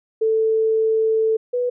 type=tone pair in turn; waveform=sine; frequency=442.3 / 491.9 Hz; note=A4 / B4; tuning=+9 / -7 cents; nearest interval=major second; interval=184 cents; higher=second; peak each=-15 / -18 dBFS; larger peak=first; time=0.21-1.37 / 1.53-1.7 s; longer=first; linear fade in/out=10 ms; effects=none